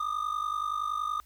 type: ring-modulated tone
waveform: triangle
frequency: 1218 Hz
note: D#6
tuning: 37 cents flat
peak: -24 dBFS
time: 0-1.2 s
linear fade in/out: 0 ms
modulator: 25.3 Hz
effects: added 60 Hz sine -58 dBFS peak until 1.25 s + white hiss -64 dBFS RMS until 1.25 s